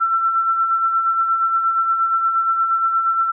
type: tone with tremolo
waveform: sine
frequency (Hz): 1343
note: E6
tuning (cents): +32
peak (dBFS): -13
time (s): 0-3.32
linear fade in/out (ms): 20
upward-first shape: sine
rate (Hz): 8.5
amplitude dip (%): 45
effects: none